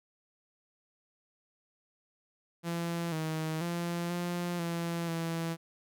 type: tone with pitch steps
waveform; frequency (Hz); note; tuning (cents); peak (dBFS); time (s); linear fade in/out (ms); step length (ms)
sawtooth; 169.6 / 158.3 / 171.8 / 175 / 169.2 / 165.6; E3 / D#3 / F3 / F3 / E3 / E3; +50 / +30 / -28 / +4 / +45 / +8; -28; 2.63-5.57; 50; 490
effects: none